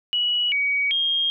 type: tone with pitch steps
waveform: sine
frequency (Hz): 2929 / 2260 / 3233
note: F#7 / C#7 / G#7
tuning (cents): -18 / +33 / -47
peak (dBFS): -19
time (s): 0.13-1.3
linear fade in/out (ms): 0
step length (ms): 390
effects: none